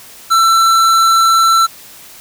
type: tone with hard clipping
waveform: sine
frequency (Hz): 1339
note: E6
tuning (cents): +27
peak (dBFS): -9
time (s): 0.3-1.67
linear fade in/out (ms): 20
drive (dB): 15
effects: white hiss -37 dBFS RMS until 2.2 s